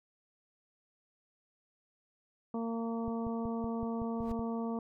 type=harmonic tone; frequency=229.2 Hz; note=A#3; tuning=29 cents flat; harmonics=1 / 2 / 3 / 4 / 5; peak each=-34 / -40 / -44 / -46 / -48 dBFS; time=2.54-4.79 s; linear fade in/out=2 ms
type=click train; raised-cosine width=5 ms; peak=-29 dBFS; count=8; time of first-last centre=3.08-4.393 s; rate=5.33 Hz
type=noise with exponential growth; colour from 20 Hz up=brown; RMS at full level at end=-39 dBFS; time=4.14-4.32 s; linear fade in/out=5 ms; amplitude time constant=38 ms
effects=none